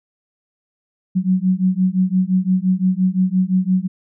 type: beating tone pair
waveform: sine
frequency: 182.8 / 188.6 Hz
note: F#3 / F#3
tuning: -21 / +33 cents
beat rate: 5.8 Hz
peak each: -17 / -17 dBFS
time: 1.15-3.88 s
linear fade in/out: 20 ms
effects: none